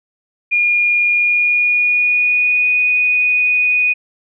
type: tone with pitch glide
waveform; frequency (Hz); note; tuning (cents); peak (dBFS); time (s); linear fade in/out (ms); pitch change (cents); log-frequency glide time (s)
sine; 2426 to 2478; D#7 to D#7; -44 to -8; -11; 0.51-3.94; 20; +36; 1.12-2.78
effects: none